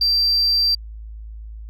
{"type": "tone", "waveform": "sine", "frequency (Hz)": 4700, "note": "D8", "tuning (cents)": 1, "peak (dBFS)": -13, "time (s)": [0.01, 0.75], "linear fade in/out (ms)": 5, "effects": ["tanh soft clip ceiling -12 dBFS", "added 54 Hz sine -32 dBFS peak until 1.69 s"]}